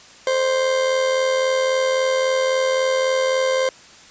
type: tone with amplitude modulation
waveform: 40% pulse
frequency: 523.3 Hz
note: C5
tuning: in tune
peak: -14 dBFS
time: 0.27-3.69 s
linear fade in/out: 2 ms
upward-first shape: sine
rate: 83.7 Hz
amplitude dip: 45%
effects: white hiss -45 dBFS RMS until 4.1 s + resampled to 16000 Hz